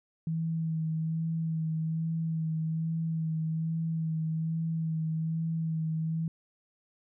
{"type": "tone with vibrato", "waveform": "sine", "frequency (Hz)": 161.2, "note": "E3", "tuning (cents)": -38, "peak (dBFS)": -28, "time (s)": [0.27, 6.28], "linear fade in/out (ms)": 2, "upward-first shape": "sine", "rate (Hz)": 1.2, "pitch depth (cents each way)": 22, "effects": []}